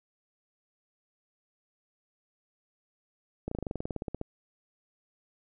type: slowing click train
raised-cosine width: 2 ms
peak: -20 dBFS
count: 16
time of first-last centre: 3.48-4.214 s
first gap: 34 ms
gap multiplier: 1.05
effects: none